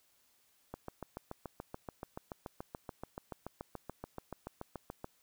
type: click train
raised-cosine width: 1 ms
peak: -27 dBFS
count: 31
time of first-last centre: 0.74-5.044 s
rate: 6.97 Hz
effects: white hiss -71 dBFS RMS until 5.22 s